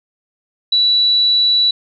sine tone, 3940 Hz, B7, 5 cents flat, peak -10 dBFS, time 0.72-1.71 s, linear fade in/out 5 ms, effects none

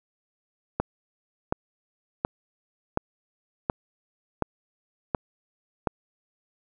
click train, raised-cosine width 1 ms, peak -9 dBFS, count 8, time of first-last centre 0.8-5.872 s, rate 1.38 Hz, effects none

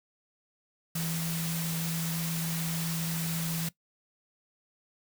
sine tone in noise, 164.81 Hz, E3, in tune, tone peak -31 dBFS, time 0.95-3.69 s, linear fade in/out 5 ms, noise white, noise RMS -36 dBFS, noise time 0.95-3.69 s, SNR +2 dB, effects noise-tail reverb RT60 0.1 s tail -19 dB re dry

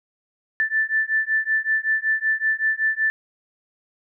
sine beating tone pair, 1760 / 1765.3 Hz, A6 / A6, 0 / +5 cents, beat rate 5.3 Hz, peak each -22 dBFS, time 0.6-3.1 s, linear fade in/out 0 ms, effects none

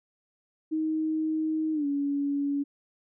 sine tone with pitch glide, 314.3 to 283.3 Hz, D#4 to C#4, +18 to +38 cents, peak -25 dBFS, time 0.71-2.64 s, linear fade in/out 20 ms, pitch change -180 cents, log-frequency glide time 1.73-1.86 s, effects none

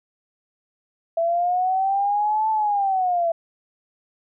sine linear two-way sweep, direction up then down, 661 to 880 to 661 Hz, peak -18 dBFS, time 1.17-3.32 s, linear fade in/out 5 ms, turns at 2.5 s, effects none

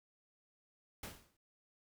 pink noise with exponential decay, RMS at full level -43 dBFS, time 1.03-1.37 s, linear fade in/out 5 ms, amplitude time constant 73 ms, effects none

